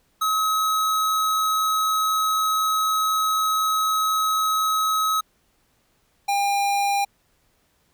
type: tone pair in turn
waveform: square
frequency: 1279 / 802.7 Hz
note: D#6 / G5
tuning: +47 / +41 cents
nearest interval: minor sixth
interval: 806 cents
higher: first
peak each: -20 dBFS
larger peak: neither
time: 0.21-5.21 / 6.28-7.05 s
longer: first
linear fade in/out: 10 ms
effects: pink hiss -65 dBFS RMS until 7.93 s